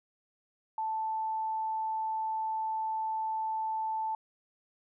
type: tone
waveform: sine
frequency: 880 Hz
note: A5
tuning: in tune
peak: -30 dBFS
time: 0.78-4.15 s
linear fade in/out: 2 ms
effects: none